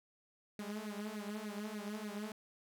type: tone with flanger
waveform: sawtooth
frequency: 210 Hz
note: G#3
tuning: 19 cents sharp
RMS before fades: -43 dBFS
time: 0.59-2.32 s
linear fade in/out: 2 ms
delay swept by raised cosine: 0.46 to 5.46 ms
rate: 3.4 Hz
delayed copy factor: +0.95
effects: none